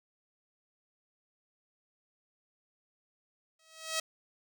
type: tone with exponential growth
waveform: 5% pulse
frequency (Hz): 641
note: E5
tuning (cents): -49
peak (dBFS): -17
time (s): 3.59-4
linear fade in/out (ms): 5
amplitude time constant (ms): 87
effects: none